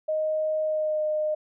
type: tone with pitch glide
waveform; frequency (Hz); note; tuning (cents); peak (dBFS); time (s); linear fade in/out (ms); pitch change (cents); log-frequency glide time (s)
sine; 622.3 to 612.7; D#5 to D#5; 0 to -27; -23; 0.08-1.35; 10; -27; 0.63-1.04
effects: none